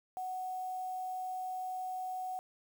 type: tone with quantisation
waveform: sine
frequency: 743 Hz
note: F#5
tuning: 7 cents sharp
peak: -36 dBFS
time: 0.17-2.39 s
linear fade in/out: 0 ms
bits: 9
effects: none